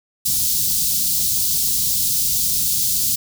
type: band-stop noise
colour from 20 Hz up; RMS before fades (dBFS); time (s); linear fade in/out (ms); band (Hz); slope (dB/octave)
white; -19; 0.25-3.16; 10; 210 to 4100; 24
effects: none